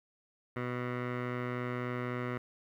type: tone with low-pass filter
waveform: 15% pulse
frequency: 123.7 Hz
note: B2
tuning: 3 cents sharp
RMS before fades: -36 dBFS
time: 0.56-2.38 s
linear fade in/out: 5 ms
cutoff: 1800 Hz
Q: 2.5
effects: 11-bit